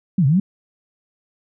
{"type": "linear two-way sweep", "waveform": "sine", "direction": "down then up", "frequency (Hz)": [205.2, 125.5, 205.2], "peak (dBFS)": -12, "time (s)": [0.18, 0.4], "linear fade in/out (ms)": 5, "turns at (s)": 0.26, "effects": []}